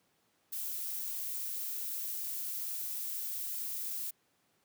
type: noise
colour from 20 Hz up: violet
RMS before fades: -38 dBFS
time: 0.52-4.11 s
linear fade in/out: 10 ms
effects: pink hiss -73 dBFS RMS until 4.64 s + high-pass 150 Hz 12 dB/octave